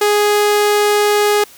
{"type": "tone", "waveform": "sawtooth", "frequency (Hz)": 415.3, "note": "G#4", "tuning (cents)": 0, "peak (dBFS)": -7, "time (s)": [0.01, 1.44], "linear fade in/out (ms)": 5, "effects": ["white hiss -42 dBFS RMS until 1.57 s"]}